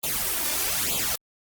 white noise with flanger, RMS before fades -26 dBFS, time 0.03-1.16 s, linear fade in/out 10 ms, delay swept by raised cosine 0.27 to 3.37 ms, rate 1.1 Hz, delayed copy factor +0.9, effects Opus 24 kbps

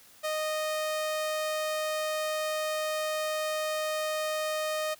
sawtooth tone, 619 Hz, D#5, 9 cents flat, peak -25 dBFS, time 0.23-4.95 s, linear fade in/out 20 ms, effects white hiss -56 dBFS RMS until 4.99 s

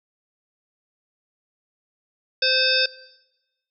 harmonic tone, 519 Hz, C5, 14 cents flat, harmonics 1 / 3 / 5 / 7 / 9 / 10, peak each -26 / -25 / -25 / -24 / -24 / -23 dBFS, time 2.42-2.86 s, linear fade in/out 5 ms, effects noise-tail reverb RT60 1.0 s tail -20 dB re dry

